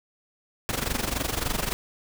pink noise with amplitude modulation, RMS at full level -25 dBFS, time 0.69-1.73 s, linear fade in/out 0 ms, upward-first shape sine, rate 23.5 Hz, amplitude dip 80%, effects none

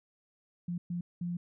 sine tone bursts at uneven times, 174.4 Hz, F3, 2 cents flat, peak -32 dBFS, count 3, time 0.68-0.78 / 0.9-1.01 / 1.21-1.37 s, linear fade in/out 5 ms, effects none

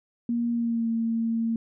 sine tone with pitch glide, 236 to 228 Hz, A#3 to A#3, +22 to -38 cents, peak -23 dBFS, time 0.29-1.56 s, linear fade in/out 2 ms, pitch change -60 cents, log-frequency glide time 0.51-0.89 s, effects none

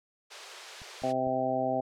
white high-pass noise, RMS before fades -41 dBFS, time 0.3-1.13 s, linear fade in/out 20 ms, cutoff 360 Hz, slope 96 dB/octave
clicks, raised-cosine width 5 ms, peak -38 dBFS, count 3, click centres 0.818 / 1.021 / 1.271 s
harmonic tone, 129.8 Hz, C3, 13 cents flat, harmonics 1 / 2 / 3 / 4 / 5 / 6, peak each -41 / -34 / -39 / -35 / -30 / -32 dBFS, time 1.03-1.81 s, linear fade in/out 10 ms
effects low-pass 5000 Hz 12 dB/octave

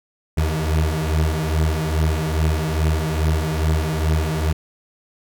30% pulse beating tone pair, 77.3 / 79.7 Hz, D#2 / D#2, -11 / +42 cents, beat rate 2.4 Hz, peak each -18 dBFS, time 0.37-4.53 s, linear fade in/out 10 ms, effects none

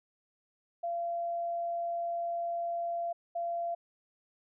sine tone bursts at uneven times, 685 Hz, F5, 34 cents flat, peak -31 dBFS, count 2, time 0.83-3.13 / 3.35-3.75 s, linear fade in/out 10 ms, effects none

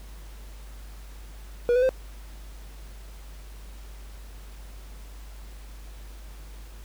triangle tone with pitch steps, 481.6 / 500.3 / 519.8 Hz, B4 / B4 / C5, -44 / +22 / -11 cents, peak -16 dBFS, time 1.69-1.891 s, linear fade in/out 0 ms, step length 67 ms, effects added 50 Hz sine -40 dBFS peak until 6.84 s + pink hiss -52 dBFS RMS until 6.84 s

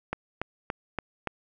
click train, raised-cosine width 0.5 ms, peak -14 dBFS, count 5, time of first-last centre 0.13-1.273 s, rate 3.5 Hz, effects none

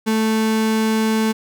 35% pulse tone, 220 Hz, A3, in tune, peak -14 dBFS, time 0.06-1.33 s, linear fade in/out 20 ms, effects none

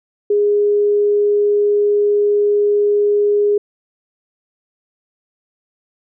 sine tone, 412.3 Hz, G#4, 13 cents flat, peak -11 dBFS, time 0.3-3.58 s, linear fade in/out 5 ms, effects none

